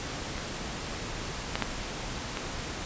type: clicks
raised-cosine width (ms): 0.3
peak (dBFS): -20 / -11 / -10 / -16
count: 4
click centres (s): 0.381 / 1.555 / 1.623 / 2.372
effects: pink hiss -36 dBFS RMS until 2.85 s + resampled to 16000 Hz